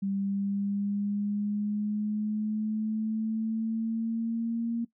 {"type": "exponential sweep", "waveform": "sine", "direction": "up", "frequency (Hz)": [196, 233.1], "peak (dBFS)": -27, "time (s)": [0.02, 4.85], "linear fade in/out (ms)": 10, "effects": ["noise-tail reverb RT60 0.1 s tail -18 dB re dry"]}